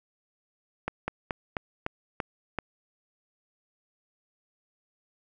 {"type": "slowing click train", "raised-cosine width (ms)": 0.5, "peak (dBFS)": -14, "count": 7, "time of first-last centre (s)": [0.88, 2.587], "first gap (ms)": 200, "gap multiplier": 1.14, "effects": []}